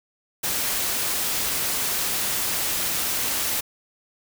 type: noise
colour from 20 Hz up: white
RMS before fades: -25 dBFS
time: 0.43-3.61 s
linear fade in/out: 10 ms
effects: none